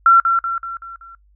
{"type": "tone with echo", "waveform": "sine", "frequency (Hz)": 1359, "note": "F6", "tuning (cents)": -48, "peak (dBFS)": -6, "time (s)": [0.06, 0.2], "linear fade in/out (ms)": 2, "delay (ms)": 190, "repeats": 5, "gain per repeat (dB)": -6, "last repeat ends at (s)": 1.15, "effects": ["noise-tail reverb RT60 0.1 s tail -21 dB re dry", "added 50 Hz sine -51 dBFS peak until 1.35 s"]}